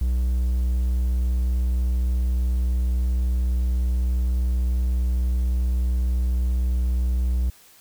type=tone; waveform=triangle; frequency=61.74 Hz; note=B1; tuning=in tune; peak=-17 dBFS; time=0.01-7.5 s; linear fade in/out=5 ms; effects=white hiss -52 dBFS RMS until 7.8 s